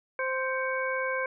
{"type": "harmonic tone with a mistuned harmonic", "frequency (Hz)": 522, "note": "C5", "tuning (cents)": -4, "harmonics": [1, 2, 3, 4], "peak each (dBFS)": [-31, -34, -32, -35], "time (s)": [0.19, 1.26], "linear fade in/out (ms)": 2, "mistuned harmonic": 4, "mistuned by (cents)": 120, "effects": []}